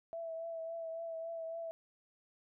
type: tone with vibrato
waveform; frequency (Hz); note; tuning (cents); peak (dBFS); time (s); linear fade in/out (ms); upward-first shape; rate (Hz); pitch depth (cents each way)
sine; 659.3; E5; 0; -39; 0.13-1.71; 0; triangle; 3.6; 30
effects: none